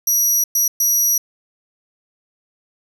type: tone bursts at uneven times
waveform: 25% pulse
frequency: 5800 Hz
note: F#8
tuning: 35 cents flat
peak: -9 dBFS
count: 3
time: 0.07-0.44 / 0.55-0.68 / 0.8-1.18 s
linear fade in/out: 5 ms
effects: none